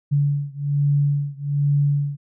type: beating tone pair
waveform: sine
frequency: 142.9 / 144.1 Hz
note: D3 / D3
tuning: -47 / -33 cents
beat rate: 1.2 Hz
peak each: -20 / -21 dBFS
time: 0.11-2.17 s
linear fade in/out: 20 ms
effects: none